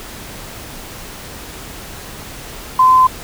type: tone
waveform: sine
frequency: 1028 Hz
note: C6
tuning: 31 cents flat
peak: -6 dBFS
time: 2.79-3.07 s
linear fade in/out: 5 ms
effects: pink hiss -32 dBFS RMS until 3.23 s